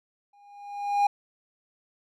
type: tone with exponential growth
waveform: triangle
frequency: 813 Hz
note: G#5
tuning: 37 cents flat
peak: -15 dBFS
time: 0.33-1.07 s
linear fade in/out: 5 ms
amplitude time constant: 160 ms
effects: none